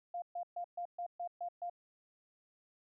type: tone bursts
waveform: sine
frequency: 700 Hz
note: F5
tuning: 4 cents sharp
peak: -37 dBFS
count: 8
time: 0.14-1.698 s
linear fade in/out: 5 ms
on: 81 ms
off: 130 ms
effects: none